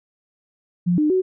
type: tone with pitch steps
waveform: sine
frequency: 176.2 / 302.6 / 373.1 Hz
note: F3 / D#4 / F#4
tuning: +16 / -48 / +14 cents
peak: -15 dBFS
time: 0.86-1.22 s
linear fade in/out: 20 ms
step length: 120 ms
effects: none